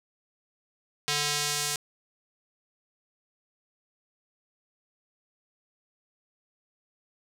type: tone with band-pass filter sweep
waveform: square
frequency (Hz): 146.83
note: D3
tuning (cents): 0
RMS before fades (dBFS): -29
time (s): 1.08-1.76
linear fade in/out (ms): 0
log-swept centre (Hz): 4600 to 7800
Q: 0.98
effects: 8-bit